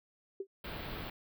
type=tone with exponential decay; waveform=sine; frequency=390 Hz; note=G4; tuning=9 cents flat; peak=-32 dBFS; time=0.4-0.47 s; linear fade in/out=5 ms; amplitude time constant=15 ms
type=band-stop noise; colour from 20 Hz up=pink; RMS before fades=-42 dBFS; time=0.64-1.1 s; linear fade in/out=5 ms; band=4300 to 15000 Hz; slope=48 dB/octave
effects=none